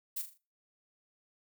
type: noise with echo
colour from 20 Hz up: violet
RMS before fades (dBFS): -36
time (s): 0.16-0.22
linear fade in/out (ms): 10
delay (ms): 40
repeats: 4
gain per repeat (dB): -8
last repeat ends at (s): 0.38
effects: noise-tail reverb RT60 0.3 s tail -19 dB re dry